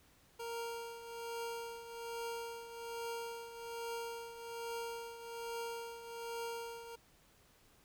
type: tone with tremolo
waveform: 25% pulse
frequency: 465.1 Hz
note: A#4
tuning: 4 cents flat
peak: -35 dBFS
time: 0.39-6.96 s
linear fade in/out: 10 ms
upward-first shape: triangle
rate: 1.2 Hz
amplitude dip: 70%
effects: pink hiss -67 dBFS RMS until 7.84 s